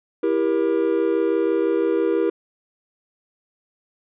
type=chord; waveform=triangle; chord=E diminished; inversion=none; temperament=just; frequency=329.6 / 395.6 / 474.7 Hz; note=E4 / G4 / Bb4; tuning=0 / +16 / +31 cents; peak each=-20 dBFS; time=0.23-2.3 s; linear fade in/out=5 ms; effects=resampled to 8000 Hz